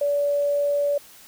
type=tone; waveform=sine; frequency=575 Hz; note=D5; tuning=37 cents flat; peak=-19 dBFS; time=0.01-0.98 s; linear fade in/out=5 ms; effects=white hiss -48 dBFS RMS until 1.27 s